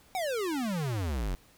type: exponential sweep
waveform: square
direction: down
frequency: 779 to 41.79 Hz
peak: -30 dBFS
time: 0.15-1.35 s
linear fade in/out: 0 ms
effects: pink hiss -60 dBFS RMS until 1.57 s